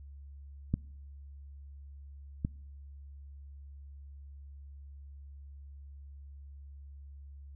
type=clicks; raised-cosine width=5 ms; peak=-15 / -18 dBFS; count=2; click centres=0.74 / 2.449 s; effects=noise-tail reverb RT60 0.8 s tail -26 dB re dry + added 70 Hz sine -46 dBFS peak until 7.55 s